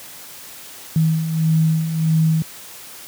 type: beating tone pair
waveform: sine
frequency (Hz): 158.7 / 160.3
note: D#3 / E3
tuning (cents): +35 / -48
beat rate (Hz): 1.6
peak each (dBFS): -22 / -15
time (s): 0.96-2.42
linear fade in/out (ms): 0
effects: white hiss -38 dBFS RMS until 3.07 s + high-pass 80 Hz 12 dB/octave